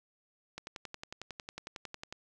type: click train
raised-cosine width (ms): 0.2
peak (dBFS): -24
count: 18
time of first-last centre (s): 0.58-2.125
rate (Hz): 11
effects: none